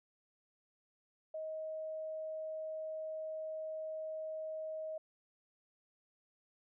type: tone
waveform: sine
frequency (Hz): 630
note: D#5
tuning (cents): +21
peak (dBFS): -39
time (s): 1.34-4.98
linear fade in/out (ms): 5
effects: none